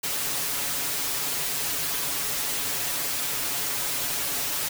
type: noise with comb filter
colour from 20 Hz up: white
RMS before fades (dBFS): -28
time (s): 0.03-4.69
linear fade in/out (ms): 10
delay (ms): 7.1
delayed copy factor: +1
effects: none